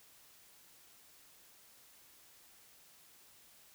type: silence
effects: white hiss -62 dBFS RMS until 3.74 s